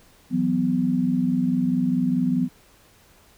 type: chord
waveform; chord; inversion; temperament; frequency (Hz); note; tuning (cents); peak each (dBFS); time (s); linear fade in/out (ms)
sine; E suspended second; none; equal with one note detuned; 164.81 / 185 / 249.8; E3 / F#3 / B3; 0 / 0 / +20; -27 / -24 / -21; 0.3-2.49; 50
effects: pink hiss -55 dBFS RMS until 3.37 s